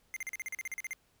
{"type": "tone bursts", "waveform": "square", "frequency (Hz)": 2093, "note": "C7", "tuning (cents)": 0, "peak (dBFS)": -36, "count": 13, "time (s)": [0.14, 0.932], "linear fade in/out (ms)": 0, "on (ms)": 24, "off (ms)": 40, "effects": ["pink hiss -70 dBFS RMS until 1.2 s"]}